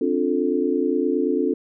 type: chord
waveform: sine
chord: D minor seventh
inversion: third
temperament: just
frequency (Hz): 264.3 / 293.7 / 352.4 / 440.5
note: C4 / D4 / F4 / A4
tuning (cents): +18 / 0 / +16 / +2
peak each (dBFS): -24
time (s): 0.01-1.54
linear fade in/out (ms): 5
effects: none